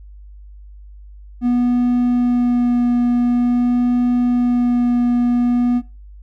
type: tone with vibrato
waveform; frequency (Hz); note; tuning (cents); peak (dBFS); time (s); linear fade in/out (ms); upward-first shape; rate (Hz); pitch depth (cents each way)
triangle; 243.6; B3; -24; -11; 1.41-5.82; 50; sine; 0.47; 10
effects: noise-tail reverb RT60 0.3 s tail -19 dB re dry + added 50 Hz sine -36 dBFS peak until 6.22 s